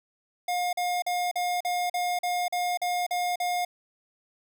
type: tone bursts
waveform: square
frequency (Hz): 713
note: F5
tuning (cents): +36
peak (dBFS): -26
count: 11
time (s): 0.48-3.65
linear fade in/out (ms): 5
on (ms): 250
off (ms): 42
effects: none